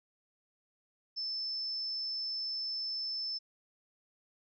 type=tone; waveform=sine; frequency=5274 Hz; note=E8; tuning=in tune; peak=-34 dBFS; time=1.16-3.39 s; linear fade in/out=20 ms; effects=none